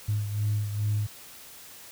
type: beating tone pair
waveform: sine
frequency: 104.5 / 106.9 Hz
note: G#2 / A2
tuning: +11 / -49 cents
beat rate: 2.4 Hz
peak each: -25 / -32 dBFS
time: 0.08-1.07 s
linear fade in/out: 10 ms
effects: tanh soft clip ceiling -19 dBFS + white hiss -47 dBFS RMS until 1.91 s